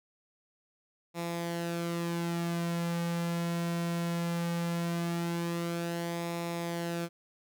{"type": "tone with flanger", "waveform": "sawtooth", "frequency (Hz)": 170.2, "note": "F3", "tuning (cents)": -44, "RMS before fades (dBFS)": -33, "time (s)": [1.14, 7.09], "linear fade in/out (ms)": 50, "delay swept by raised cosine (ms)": [0.65, 3.45], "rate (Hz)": 0.19, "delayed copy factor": -0.5, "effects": []}